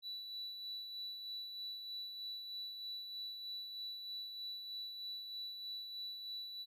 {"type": "tone with tremolo", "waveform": "triangle", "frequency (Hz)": 3951, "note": "B7", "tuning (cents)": 0, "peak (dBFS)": -39, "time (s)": [0.02, 6.66], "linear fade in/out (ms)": 50, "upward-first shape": "sine", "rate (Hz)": 3.2, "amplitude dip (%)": 45, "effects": ["tanh soft clip ceiling -37 dBFS"]}